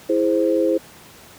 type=chord; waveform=sine; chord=E augmented; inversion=none; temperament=equal; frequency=329.6 / 415.3 / 523.3 Hz; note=E4 / G#4 / B#4; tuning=0 / 0 / 0 cents; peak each=-19 / -22 / -19 dBFS; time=0.09-0.78 s; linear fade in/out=10 ms; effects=pink hiss -44 dBFS RMS until 1.38 s + high-pass 100 Hz 12 dB/octave

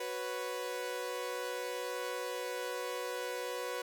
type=chord; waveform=sawtooth; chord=F# suspended fourth; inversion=none; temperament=equal; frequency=370 / 493.9 / 554.4 Hz; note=F#4 / B4 / C#5; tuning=0 / 0 / 0 cents; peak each=-40 / -34 / -40 dBFS; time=0-3.82 s; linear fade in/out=5 ms; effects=none

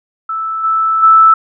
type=tone with level steps; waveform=sine; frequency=1316 Hz; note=E6; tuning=3 cents flat; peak=-16 / -10 / -3 dBFS; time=0.29-1.34 s; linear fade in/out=5 ms; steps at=0.63 / 1.02 s; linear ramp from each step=20 ms; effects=none

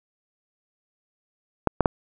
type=clicks; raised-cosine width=1 ms; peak=-4 dBFS; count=3; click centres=1.673 / 1.807 / 1.858 s; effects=none

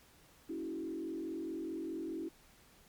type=tone with frequency modulation; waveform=sine; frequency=326.8 Hz; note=E4; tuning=15 cents flat; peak=-37 dBFS; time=0.49-2.29 s; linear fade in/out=10 ms; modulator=44.8 Hz; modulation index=1.1; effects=pink hiss -63 dBFS RMS until 2.88 s + MP3 96 kbps

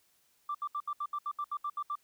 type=tone bursts; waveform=sine; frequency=1174.7 Hz; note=D6; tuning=in tune; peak=-31 dBFS; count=12; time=0.49-1.955 s; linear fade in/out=5 ms; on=57 ms; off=71 ms; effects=tanh soft clip ceiling -27 dBFS + white hiss -70 dBFS RMS until 2.03 s

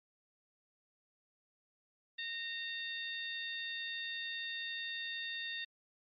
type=harmonic tone with a mistuned harmonic; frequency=911 Hz; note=A#5; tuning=40 cents flat; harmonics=2 / 3 / 4 / 5; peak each=-42 / -46 / -42 / -52 dBFS; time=2.18-5.65 s; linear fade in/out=10 ms; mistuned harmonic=2; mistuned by=+27 cents; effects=MP3 48 kbps

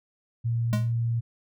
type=tone; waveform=sine; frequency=116.54 Hz; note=A#2; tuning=in tune; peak=-23 dBFS; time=0.44-1.21 s; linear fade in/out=20 ms
type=tone with exponential decay; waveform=square; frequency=209.2 Hz; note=G#3; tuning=13 cents sharp; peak=-22 dBFS; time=0.73-0.92 s; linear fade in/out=0 ms; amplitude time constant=41 ms
effects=none

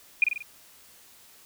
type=tone with echo; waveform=sine; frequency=2437 Hz; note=D#7; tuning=37 cents flat; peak=-15 dBFS; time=0.22-0.24 s; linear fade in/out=2 ms; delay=46 ms; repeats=4; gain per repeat=-5 dB; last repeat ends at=0.424 s; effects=white hiss -54 dBFS RMS until 1.45 s

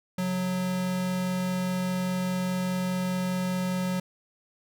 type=tone pair together; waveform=square; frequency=138.4 / 183.31 Hz; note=C#3 / F#3; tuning=-2 / -16 cents; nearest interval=perfect fourth; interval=486 cents; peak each=-39 / -27 dBFS; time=0.18-4 s; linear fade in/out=5 ms; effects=none

